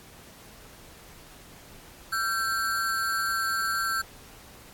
square ring-modulated tone, 1460 Hz, F#6, 24 cents flat, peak -23 dBFS, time 2.12-4.02 s, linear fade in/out 10 ms, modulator 109 Hz, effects pink hiss -50 dBFS RMS until 4.73 s + AAC 64 kbps

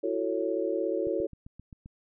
sine chord, F# minor seventh, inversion third, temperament just, 333 / 370 / 444 / 555 Hz, E4 / F#4 / A4 / C#5, +18 / 0 / +16 / +2 cents, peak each -32 dBFS, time 0.03-1.27 s, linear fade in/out 10 ms
click train, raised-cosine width 5 ms, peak -33 dBFS, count 7, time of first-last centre 1.07-1.859 s, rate 7.6 Hz
effects none

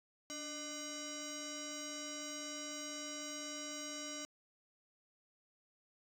sine tone with frequency modulation, 2985 Hz, F#7, 15 cents sharp, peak -40 dBFS, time 0.3-4.25 s, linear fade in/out 0 ms, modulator 898 Hz, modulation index 4.5, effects tanh soft clip ceiling -40 dBFS + 12-bit

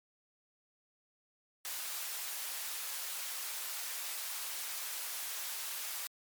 white high-pass noise, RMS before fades -40 dBFS, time 1.65-6.07 s, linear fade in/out 0 ms, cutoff 770 Hz, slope 12 dB/octave, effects MP3 96 kbps

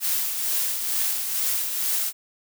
blue noise with tremolo, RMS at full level -23 dBFS, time 0-2.13 s, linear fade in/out 50 ms, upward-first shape triangle, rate 2.2 Hz, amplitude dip 50%, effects none

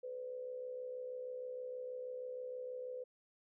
sine tone with amplitude modulation, 503 Hz, B4, 32 cents sharp, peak -39 dBFS, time 0.03-3.04 s, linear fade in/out 10 ms, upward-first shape sine, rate 66.3 Hz, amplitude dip 55%, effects none

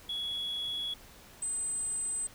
sine tone pair in turn, 3362 / 8127 Hz, G#7 / B8, +20 / +49 cents, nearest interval octave + minor third, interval 1529 cents, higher second, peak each -31 / -29 dBFS, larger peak second, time 0.09-0.94 / 1.42-2.27 s, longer neither, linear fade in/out 5 ms, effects tanh soft clip ceiling -30 dBFS + pink hiss -54 dBFS RMS until 2.34 s

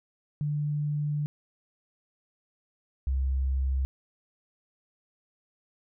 sine tone pair in turn, 147.9 / 66.38 Hz, D3 / C2, +13 / +26 cents, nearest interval octave + major second, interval 1387 cents, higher first, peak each -26 / -24 dBFS, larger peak second, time 0.41-1.26 / 3.07-3.85 s, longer first, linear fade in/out 0 ms, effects none

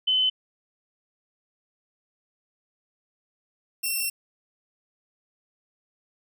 sine / 5% pulse tone pair in turn, 3039 / 2707 Hz, F#7 / E7, +46 / +45 cents, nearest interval major second, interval 201 cents, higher first, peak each -19 / -16 dBFS, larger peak second, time 0.07-0.3 / 3.83-4.1 s, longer second, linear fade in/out 10 ms, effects none

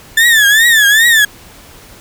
35% pulse tone with vibrato, 1760 Hz, A6, in tune, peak -4 dBFS, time 0.17-1.25 s, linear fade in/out 5 ms, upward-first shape triangle, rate 2.5 Hz, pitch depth 160 cents each way, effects pink hiss -38 dBFS RMS until 2 s

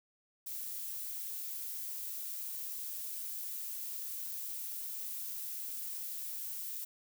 violet noise, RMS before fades -41 dBFS, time 0.46-6.85 s, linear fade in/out 10 ms, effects none

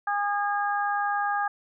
harmonic tone, 408.1 Hz, G#4, 30 cents flat, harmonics 2 / 3 / 4, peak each -26 / -30 / -30 dBFS, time 0.07-1.48 s, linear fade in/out 5 ms, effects none

